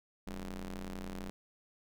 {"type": "ring-modulated tone", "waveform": "sawtooth", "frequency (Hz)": 91.2, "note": "F#2", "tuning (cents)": -24, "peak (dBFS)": -33, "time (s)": [0.27, 1.3], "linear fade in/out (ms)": 0, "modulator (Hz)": 109, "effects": []}